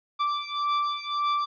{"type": "beating tone pair", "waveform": "45% pulse", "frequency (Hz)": [1169, 1170.8], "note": ["D6", "D6"], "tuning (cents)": [-8, -6], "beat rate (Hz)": 1.8, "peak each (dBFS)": -28, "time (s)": [0.19, 1.46], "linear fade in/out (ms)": 20, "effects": ["resampled to 11025 Hz"]}